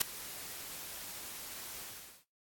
white noise with ADSR envelope, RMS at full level -25 dBFS, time 0-2.25 s, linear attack 15 ms, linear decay 4 ms, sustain -20 dB, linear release 430 ms, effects noise-tail reverb RT60 0.3 s tail -24 dB re dry + AAC 64 kbps

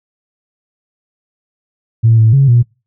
sine tone with pitch steps, 113.7 / 111.1 / 137.4 / 119.8 Hz, A#2 / A2 / C#3 / A#2, -43 / +17 / -15 / +48 cents, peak -4 dBFS, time 2.03-2.63 s, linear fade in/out 20 ms, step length 150 ms, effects noise-tail reverb RT60 0.3 s tail -26 dB re dry + tanh soft clip ceiling 0 dBFS

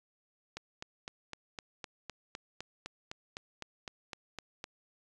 click train, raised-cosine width 0.2 ms, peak -23 dBFS, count 17, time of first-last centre 0.57-4.641 s, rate 3.93 Hz, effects resampled to 24000 Hz

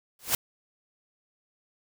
white noise with exponential growth, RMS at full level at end -20 dBFS, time 0.19-0.35 s, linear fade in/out 2 ms, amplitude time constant 33 ms, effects none

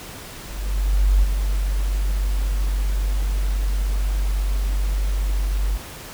sine tone with ADSR envelope, 48.17 Hz, G1, 30 cents flat, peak -11 dBFS, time 0.44-5.78 s, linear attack 790 ms, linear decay 16 ms, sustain -7 dB, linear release 20 ms, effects pink hiss -37 dBFS RMS until 6.13 s

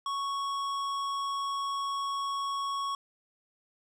sine tone with hard clipping, 1109 Hz, C#6, in tune, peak -32 dBFS, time 0.06-2.95 s, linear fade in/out 2 ms, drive 12 dB, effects none

